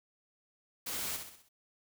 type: noise with echo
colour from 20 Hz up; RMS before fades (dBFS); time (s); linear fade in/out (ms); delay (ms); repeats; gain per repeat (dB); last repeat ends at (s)
white; -38; 0.86-1.17; 10; 64; 5; -6; 1.49
effects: none